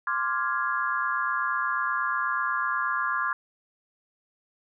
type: chord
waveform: sine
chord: D half-diminished seventh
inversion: third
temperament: equal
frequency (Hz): 1046.5 / 1174.7 / 1396.9 / 1661.2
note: C6 / D6 / F6 / Ab6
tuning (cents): 0 / 0 / 0 / 0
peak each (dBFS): -30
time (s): 0.07-3.33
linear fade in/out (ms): 2
effects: none